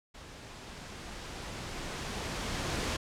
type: noise with level ramp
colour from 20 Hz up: pink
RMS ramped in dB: -49 to -32 dBFS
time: 0.14-2.97 s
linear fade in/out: 10 ms
effects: low-pass 7000 Hz 12 dB/octave